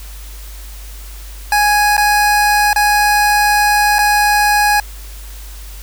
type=tone with dropouts; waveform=25% pulse; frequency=830.6 Hz; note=G#5; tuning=in tune; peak=-6 dBFS; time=1.52-4.8 s; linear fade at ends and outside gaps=2 ms; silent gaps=1.968-1.978 / 2.731-2.76 / 3.985-3.989 s; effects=added 50 Hz sine -29 dBFS peak until 5.82 s + white hiss -38 dBFS RMS until 5.82 s